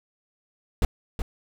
brown noise with echo, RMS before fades -18 dBFS, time 0.82-0.85 s, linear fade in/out 2 ms, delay 370 ms, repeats 1, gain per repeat -8 dB, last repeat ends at 1.22 s, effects none

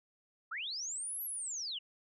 sine linear two-way sweep, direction up then down, 1174.7 to 11840 to 2736 Hz, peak -37 dBFS, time 0.51-1.79 s, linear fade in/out 10 ms, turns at 1.23 s, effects none

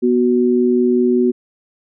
sine tone pair together, 244.8 / 370 Hz, B3 / F#4, -15 / 0 cents, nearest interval perfect fifth, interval 715 cents, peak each -14 dBFS, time 0.02-1.32 s, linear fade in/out 20 ms, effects none

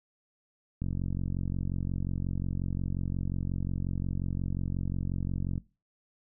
click train, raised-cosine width 5 ms, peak -20 dBFS, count 218, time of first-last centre 0.82-5.579 s, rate 45.6 Hz, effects noise-tail reverb RT60 0.3 s tail -21 dB re dry

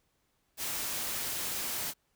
white noise, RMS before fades -35 dBFS, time 0.57-1.94 s, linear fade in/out 50 ms, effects pink hiss -75 dBFS RMS until 2.15 s

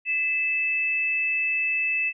sine tone pair together, 2015 / 2625 Hz, B6 / E7, +34 / -8 cents, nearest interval perfect fourth, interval 458 cents, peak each -33 / -22 dBFS, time 0.05-2.13 s, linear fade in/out 50 ms, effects none

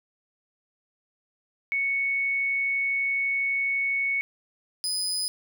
sine / 30% pulse tone pair in turn, 2217 / 4996 Hz, C#7 / D#8, 0 / +6 cents, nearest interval octave + major second, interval 1406 cents, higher second, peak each -23 dBFS, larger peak neither, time 1.72-4.21 / 4.84-5.28 s, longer first, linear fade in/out 0 ms, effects none

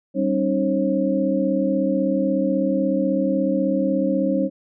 sine tone cluster, 195 / 269.5 / 305.8 / 540 Hz, G3 / C#4 / D#4 / C#5, -9 / -49 / -30 / -45 cents, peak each -23 / -23 / -24 / -23 dBFS, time 0.14-4.5 s, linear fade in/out 50 ms, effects none

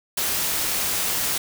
white noise, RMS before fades -24 dBFS, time 0.17-1.38 s, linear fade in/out 5 ms, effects none

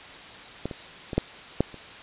clicks, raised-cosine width 2 ms, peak -15 / -21 / -18 / -7 / -6 / -28 dBFS, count 6, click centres 0.656 / 0.712 / 1.132 / 1.18 / 1.606 / 1.743 s, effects white hiss -43 dBFS RMS until 2.02 s + resampled to 8000 Hz

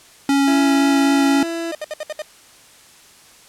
square tone with vibrato, 277.2 Hz, C#4, in tune, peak -14 dBFS, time 0.29-1.43 s, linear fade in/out 2 ms, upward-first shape triangle, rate 3.9 Hz, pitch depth 8 cents each way
30% pulse tone, 333.8 Hz, E4, 22 cents sharp, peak -20 dBFS, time 0.47-1.72 s, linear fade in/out 10 ms
45% pulse tone bursts, 611 Hz, D#5, 32 cents flat, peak -24 dBFS, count 6, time 1.72-2.22 s, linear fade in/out 2 ms, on 30 ms, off 64 ms
effects white hiss -47 dBFS RMS until 3.48 s + low-pass 10000 Hz 12 dB/octave

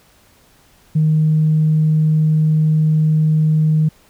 sine tone, 155.56 Hz, D#3, in tune, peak -10 dBFS, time 0.95-3.89 s, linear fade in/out 10 ms, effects tanh soft clip ceiling -6 dBFS + pink hiss -52 dBFS RMS until 4.09 s

